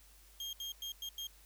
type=tone bursts at uneven times; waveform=35% pulse; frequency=3223 Hz; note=G7; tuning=47 cents sharp; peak=-38 dBFS; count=5; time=0.4-0.53 / 0.6-0.72 / 0.82-0.92 / 1.02-1.09 / 1.18-1.27 s; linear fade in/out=2 ms; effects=added 50 Hz sine -61 dBFS peak until 1.45 s + white hiss -63 dBFS RMS until 1.45 s